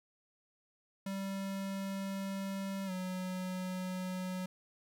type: tone with pitch glide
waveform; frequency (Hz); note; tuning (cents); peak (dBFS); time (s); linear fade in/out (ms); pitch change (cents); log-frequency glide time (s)
square; 194.8 to 184.4; G3 to F#3; -11 to -6; -37; 1.06-4.46; 5; -95; 2.86-2.91
effects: 13-bit